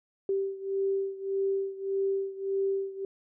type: beating tone pair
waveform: sine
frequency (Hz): 389.8 / 391.5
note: G4 / G4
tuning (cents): -10 / -2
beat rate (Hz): 1.7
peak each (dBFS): -29 / -32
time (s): 0.29-3.05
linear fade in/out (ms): 2
effects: none